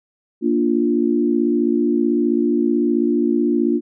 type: chord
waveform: sine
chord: Bb major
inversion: none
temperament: equal with one note detuned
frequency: 235.1 / 293.7 / 349.2 Hz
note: Bb3 / D4 / F4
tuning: +15 / 0 / 0 cents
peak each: -19 dBFS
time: 0.41-3.81 s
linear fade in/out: 50 ms
effects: none